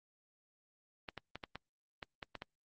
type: clicks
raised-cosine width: 0.3 ms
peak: -26 dBFS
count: 9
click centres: 1.088 / 1.177 / 1.356 / 1.438 / 1.556 / 2.028 / 2.228 / 2.353 / 2.421 s
effects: Opus 32 kbps